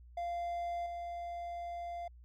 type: tone with level steps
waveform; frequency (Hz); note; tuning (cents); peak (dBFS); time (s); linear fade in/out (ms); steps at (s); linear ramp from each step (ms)
triangle; 693; F5; -14; -33 / -37; 0.17-2.08; 5; 0.86; 2
effects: added 60 Hz sine -53 dBFS peak until 2.24 s